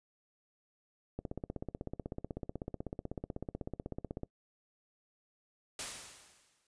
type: click train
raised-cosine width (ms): 2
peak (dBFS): -25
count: 50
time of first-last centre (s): 1.19-4.233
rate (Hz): 16.1
type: noise with exponential decay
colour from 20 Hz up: white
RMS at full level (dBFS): -37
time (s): 5.79-6.67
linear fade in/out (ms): 2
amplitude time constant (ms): 190
effects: noise-tail reverb RT60 0.1 s tail -23 dB re dry + resampled to 22050 Hz